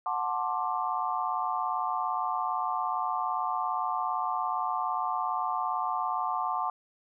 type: chord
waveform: sine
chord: D dominant seventh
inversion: first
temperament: just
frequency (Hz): 734.2 / 881 / 1057.2 / 1174.7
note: F#5 / A5 / C6 / D6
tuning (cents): -14 / +2 / +18 / 0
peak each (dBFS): -33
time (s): 0.06-6.7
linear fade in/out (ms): 2
effects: none